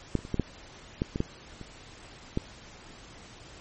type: clicks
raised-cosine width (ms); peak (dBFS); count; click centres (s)
3; -11 / -29 / -27 / -15 / -11 / -13 / -17 / -13 / -28 / -13; 10; 0.153 / 0.19 / 0.251 / 0.343 / 0.397 / 1.019 / 1.159 / 1.204 / 1.613 / 2.374
effects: pink hiss -49 dBFS RMS until 3.6 s + MP3 32 kbps